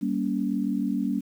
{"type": "chord", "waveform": "sine", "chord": "G diminished", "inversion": "none", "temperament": "just", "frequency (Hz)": [196, 235.2, 282.2], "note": ["G3", "Bb3", "Db4"], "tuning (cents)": [0, 16, 31], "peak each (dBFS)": [-28, -28, -28], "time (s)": [0.01, 1.21], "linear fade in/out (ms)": 20, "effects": ["9-bit"]}